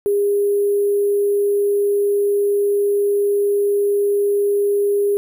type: tone with sample-and-hold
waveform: sine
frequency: 405.7 Hz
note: G#4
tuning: 41 cents flat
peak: -14 dBFS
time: 0.06-5.17 s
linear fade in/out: 0 ms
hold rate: 11025 Hz
effects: none